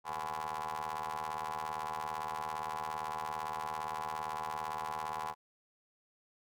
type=ring-modulated tone; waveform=25% pulse; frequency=77.6 Hz; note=D#2; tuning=4 cents flat; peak=-30 dBFS; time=0.04-5.35 s; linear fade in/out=50 ms; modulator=924 Hz; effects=none